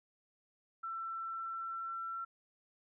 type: tone with pitch glide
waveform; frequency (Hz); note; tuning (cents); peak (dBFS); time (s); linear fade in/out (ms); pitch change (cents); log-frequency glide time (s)
sine; 1340 to 1349.3; E6 to E6; +28 to +40; -38; 0.83-2.25; 10; +12; 1.22-2.02
effects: none